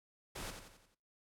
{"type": "noise with echo", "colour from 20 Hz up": "pink", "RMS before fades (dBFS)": -44, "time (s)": [0.35, 0.51], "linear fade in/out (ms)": 10, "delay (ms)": 88, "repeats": 5, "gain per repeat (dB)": -6, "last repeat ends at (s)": 0.95, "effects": ["noise-tail reverb RT60 0.4 s tail -21 dB re dry", "low-pass 12000 Hz 12 dB/octave"]}